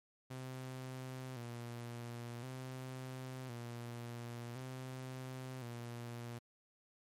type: tone with vibrato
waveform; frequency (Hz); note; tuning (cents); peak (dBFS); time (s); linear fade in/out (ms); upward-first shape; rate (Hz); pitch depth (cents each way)
sawtooth; 124.1; B2; +9; -40; 0.3-6.39; 10; square; 0.47; 73
effects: MP3 64 kbps